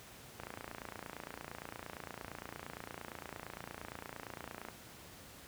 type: click train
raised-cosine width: 0.5 ms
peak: -28 dBFS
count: 124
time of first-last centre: 0.4-4.686 s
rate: 28.7 Hz
effects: pink hiss -54 dBFS RMS until 5.47 s + high-pass 60 Hz 12 dB/octave